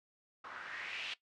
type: noise with low-pass filter sweep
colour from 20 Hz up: blue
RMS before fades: -44 dBFS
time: 0.44-1.14 s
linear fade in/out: 5 ms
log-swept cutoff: 1200 to 3100 Hz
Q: 3.4
effects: noise-tail reverb RT60 0.1 s tail -17 dB re dry + low-pass 6000 Hz 12 dB/octave